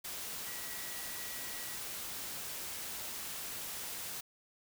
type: tone in noise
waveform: sine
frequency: 1930 Hz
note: B6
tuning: 40 cents flat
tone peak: -51 dBFS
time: 0.46-1.76 s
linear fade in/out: 10 ms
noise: white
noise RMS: -42 dBFS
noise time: 0.04-4.21 s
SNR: -12 dB
effects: none